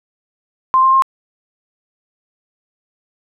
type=tone with pitch steps; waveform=sine; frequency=1046 / 1055.7 / 1065.5 Hz; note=C6 / C6 / C6; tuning=-1 / +15 / +31 cents; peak=-8 dBFS; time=0.74-1.022 s; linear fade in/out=0 ms; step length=94 ms; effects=none